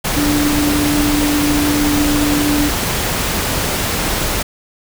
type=tone in noise; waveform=sine; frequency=293.6 Hz; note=D4; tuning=in tune; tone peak=-14 dBFS; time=0.16-2.69 s; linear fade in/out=10 ms; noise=pink; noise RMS=-18 dBFS; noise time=0.04-4.43 s; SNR=+1 dB; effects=none